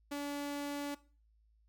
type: tone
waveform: sawtooth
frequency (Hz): 287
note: D4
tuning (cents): -40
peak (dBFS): -33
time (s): 0.11-0.95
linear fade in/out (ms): 10
effects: noise-tail reverb RT60 0.4 s tail -19 dB re dry + added 54 Hz sine -66 dBFS peak until 1.68 s